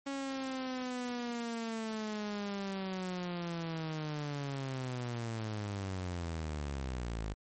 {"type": "linear sweep", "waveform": "sawtooth", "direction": "down", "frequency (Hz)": [277.2, 50.7], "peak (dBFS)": -32, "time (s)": [0.06, 7.34], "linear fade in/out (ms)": 10, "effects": ["MP3 32 kbps"]}